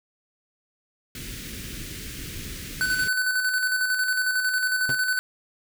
pink band-stop noise, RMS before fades -36 dBFS, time 1.15-3.08 s, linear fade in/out 2 ms, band 390 to 1700 Hz, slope 24 dB/octave
square tone with tremolo, 1506 Hz, F#6, 30 cents sharp, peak -21 dBFS, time 2.81-5.19 s, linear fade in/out 0 ms, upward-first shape square, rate 11 Hz, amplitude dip 40%
sawtooth tone with exponential decay, 130.81 Hz, C3, in tune, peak -23 dBFS, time 4.89-5 s, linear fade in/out 0 ms, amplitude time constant 22 ms
effects none

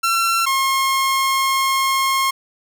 sawtooth tone pair in turn, 1354 / 1074.7 Hz, E6 / C6, +46 / +46 cents, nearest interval major third, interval 400 cents, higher first, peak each -12 dBFS, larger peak neither, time 0.03-0.46 / 0.46-2.31 s, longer second, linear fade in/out 10 ms, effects none

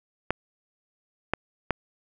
clicks, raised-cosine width 0.5 ms, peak -8 dBFS, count 3, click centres 0.306 / 1.336 / 1.707 s, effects none

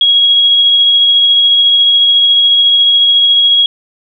sine tone with tremolo, 3309 Hz, G#7, 7 cents flat, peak -4 dBFS, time 0.01-3.66 s, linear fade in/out 2 ms, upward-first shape triangle, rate 14 Hz, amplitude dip 25%, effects none

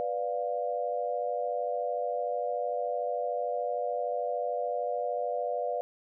sine chord, B diminished, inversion none, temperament equal with one note detuned, 493.9 / 587.3 / 704.5 Hz, B4 / D5 / F5, 0 / 0 / +15 cents, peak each -33 dBFS, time 0-5.81 s, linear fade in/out 0 ms, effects none

